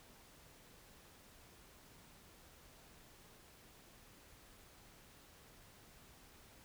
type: silence
effects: pink hiss -62 dBFS RMS until 6.64 s